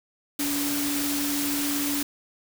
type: tone in noise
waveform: sine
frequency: 286.8 Hz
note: D4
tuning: 41 cents flat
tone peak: -27 dBFS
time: 0.39-2.03 s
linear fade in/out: 5 ms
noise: white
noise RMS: -29 dBFS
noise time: 0.39-2.03 s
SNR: -1 dB
effects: none